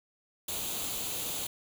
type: noise with comb filter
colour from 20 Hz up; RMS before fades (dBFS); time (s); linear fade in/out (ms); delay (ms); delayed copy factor
white; -35; 0.48-1.47; 5; 0.28; +0.6
effects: none